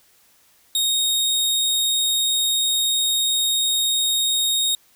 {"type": "tone", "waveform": "sawtooth", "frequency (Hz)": 3729, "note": "A#7", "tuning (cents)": 0, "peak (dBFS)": -15, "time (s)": [0.75, 4.75], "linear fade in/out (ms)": 2, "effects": ["white hiss -57 dBFS RMS until 4.95 s"]}